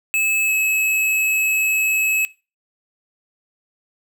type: tone pair in turn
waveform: square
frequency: 2600 / 2581 Hz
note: E7 / E7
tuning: -24 / -37 cents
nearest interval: unison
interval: 13 cents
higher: first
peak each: -17 dBFS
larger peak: neither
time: 0.14-0.48 / 0.48-2.25 s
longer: second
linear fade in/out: 0 ms
effects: noise-tail reverb RT60 0.3 s tail -20 dB re dry